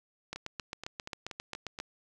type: two click trains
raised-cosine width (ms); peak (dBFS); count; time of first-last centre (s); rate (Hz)
0.2; -20 / -23; 12 / 7; 0.33-1.801 / 0.36-1.789; 7.48 / 4.2
effects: none